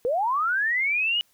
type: linear sweep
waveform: sine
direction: up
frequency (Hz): 456.6 to 2960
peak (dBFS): -21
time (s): 0.05-1.21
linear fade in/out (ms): 0
effects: white hiss -64 dBFS RMS until 1.33 s